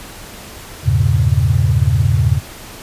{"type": "chord", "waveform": "sine", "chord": "E diminished seventh", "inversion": "none", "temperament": "equal with one note detuned", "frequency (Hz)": [82.41, 100.46, 116.54, 138.59], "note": ["E2", "G2", "Bb2", "Db3"], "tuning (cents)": [0, 43, 0, 0], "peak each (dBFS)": -16, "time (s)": [0.83, 2.41], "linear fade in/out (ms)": 50, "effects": ["pink hiss -34 dBFS RMS until 2.82 s", "resampled to 32000 Hz"]}